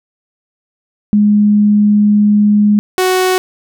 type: tone pair in turn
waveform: sine / sawtooth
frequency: 208 / 370.6 Hz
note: G#3 / F#4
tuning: +3 / +3 cents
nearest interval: minor seventh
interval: 1000 cents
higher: second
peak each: -6 dBFS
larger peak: neither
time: 1.13-2.79 / 2.98-3.38 s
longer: first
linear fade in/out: 0 ms
effects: none